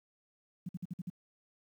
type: tone bursts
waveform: sine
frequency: 177.9 Hz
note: F3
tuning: 32 cents sharp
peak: -35 dBFS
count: 6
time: 0.66-1.098 s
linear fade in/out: 5 ms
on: 28 ms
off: 54 ms
effects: high-pass 100 Hz 12 dB/octave + 11-bit